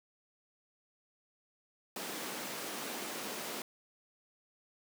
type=high-pass noise; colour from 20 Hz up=pink; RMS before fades=-41 dBFS; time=1.96-3.62 s; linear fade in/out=2 ms; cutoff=210 Hz; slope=24 dB/octave; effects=none